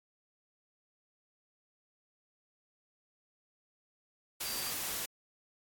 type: tone in noise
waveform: sine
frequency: 4699 Hz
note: D8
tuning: in tune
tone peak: -41 dBFS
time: 4.45-4.71 s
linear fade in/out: 10 ms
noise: white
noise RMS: -37 dBFS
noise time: 4.4-5.06 s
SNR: -7 dB
effects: AAC 64 kbps